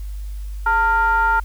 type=ring-modulated tone; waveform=triangle; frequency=245.6 Hz; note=B3; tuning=9 cents flat; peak=-9 dBFS; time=0.66-1.4 s; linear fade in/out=5 ms; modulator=1150 Hz; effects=added 50 Hz sine -26 dBFS peak until 1.44 s + white hiss -51 dBFS RMS until 1.44 s